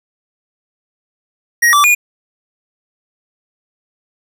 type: tone with pitch steps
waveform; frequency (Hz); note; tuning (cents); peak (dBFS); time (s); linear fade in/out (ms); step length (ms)
square; 1889 / 1164 / 2440; A#6 / D6 / D#7; +22 / -16 / -34; -8; 1.62-1.95; 10; 110
effects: none